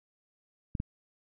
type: clicks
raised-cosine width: 5 ms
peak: -20 dBFS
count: 2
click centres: 0.752 / 0.801 s
effects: none